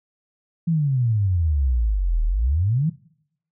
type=exponential two-way sweep; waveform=sine; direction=down then up; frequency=171.9 to 37.79 to 171.9 Hz; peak=-17 dBFS; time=0.67-2.9 s; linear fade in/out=10 ms; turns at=2.24 s; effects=noise-tail reverb RT60 0.7 s tail -21 dB re dry